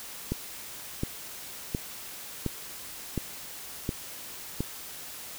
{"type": "click train", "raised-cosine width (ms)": 3, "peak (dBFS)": -15, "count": 7, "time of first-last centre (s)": [0.32, 4.606], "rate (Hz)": 1.4, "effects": ["white hiss -42 dBFS RMS until 5.38 s"]}